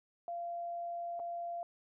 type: tone with dropouts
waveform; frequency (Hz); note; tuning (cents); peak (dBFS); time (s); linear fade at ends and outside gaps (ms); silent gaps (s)
sine; 689; F5; -24; -37; 0.28-1.63; 1; 1.194-1.199
effects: none